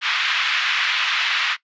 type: band-pass noise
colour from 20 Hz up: white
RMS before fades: -21 dBFS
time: 0.01-1.57 s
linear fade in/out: 50 ms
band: 1200 to 3400 Hz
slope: 24 dB/octave
effects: noise-tail reverb RT60 0.1 s tail -18 dB re dry + resampled to 16000 Hz